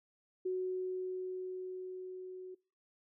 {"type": "tone with level ramp", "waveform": "sine", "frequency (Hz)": 370, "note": "F#4", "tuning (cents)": 0, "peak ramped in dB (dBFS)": [-32, -44], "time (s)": [0.45, 2.55], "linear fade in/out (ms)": 10, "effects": ["noise-tail reverb RT60 0.4 s tail -25 dB re dry"]}